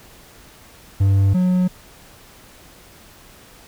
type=tone pair in turn; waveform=triangle; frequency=98 / 182.24 Hz; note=G2 / F#3; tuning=0 / -26 cents; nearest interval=major seventh; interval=1074 cents; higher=second; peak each=-10 / -12 dBFS; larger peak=first; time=1-1.34 / 1.34-1.68 s; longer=neither; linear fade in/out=10 ms; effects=pink hiss -46 dBFS RMS until 3.67 s